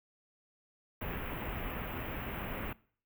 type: band-stop noise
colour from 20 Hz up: pink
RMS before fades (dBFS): -39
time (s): 1.01-2.73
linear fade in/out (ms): 5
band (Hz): 2900 to 14000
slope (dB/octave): 48
effects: noise-tail reverb RT60 0.5 s tail -22 dB re dry